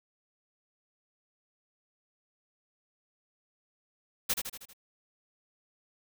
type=noise with echo; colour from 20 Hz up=white; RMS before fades=-28 dBFS; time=4.29-4.34 s; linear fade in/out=10 ms; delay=79 ms; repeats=5; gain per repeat=-5 dB; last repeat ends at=4.735 s; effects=none